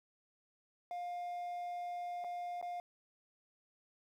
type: tone with dropouts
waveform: triangle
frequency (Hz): 706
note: F5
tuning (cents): +19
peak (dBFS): -37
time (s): 0.91-2.8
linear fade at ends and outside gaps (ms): 1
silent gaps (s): 2.241-2.245 / 2.614-2.626
effects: 11-bit